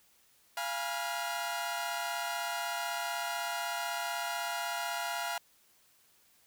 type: tone cluster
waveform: sawtooth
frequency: 691 / 825 / 969 / 1418 Hz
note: F5 / G#5 / B5 / F6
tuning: -19 / -12 / -33 / +26 cents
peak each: -34 / -36 / -36 / -36 dBFS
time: 0.57-5.38 s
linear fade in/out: 2 ms
effects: white hiss -66 dBFS RMS until 6.46 s